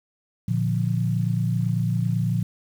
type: chord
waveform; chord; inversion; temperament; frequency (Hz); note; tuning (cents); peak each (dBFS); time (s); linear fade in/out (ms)
sine; Bb major; none; equal; 116.54 / 146.83 / 174.61; Bb2 / D3 / F3; 0 / 0 / 0; -23 / -27 / -25; 0.48-2.43; 5
effects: 8-bit